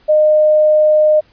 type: tone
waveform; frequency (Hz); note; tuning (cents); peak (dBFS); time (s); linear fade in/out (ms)
sine; 612; D#5; -29; -7; 0.08-1.21; 20
effects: pink hiss -52 dBFS RMS until 1.32 s + resampled to 11025 Hz